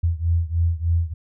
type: beating tone pair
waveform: sine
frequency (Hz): 82.9 / 86.2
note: E2 / F2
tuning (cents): +10 / -22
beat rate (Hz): 3.3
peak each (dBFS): -20 / -22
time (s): 0.03-1.14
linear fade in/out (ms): 10
effects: none